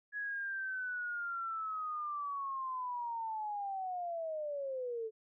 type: linear sweep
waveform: sine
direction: down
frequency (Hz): 1684 to 432.7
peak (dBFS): -36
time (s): 0.12-5.11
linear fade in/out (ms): 50
effects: none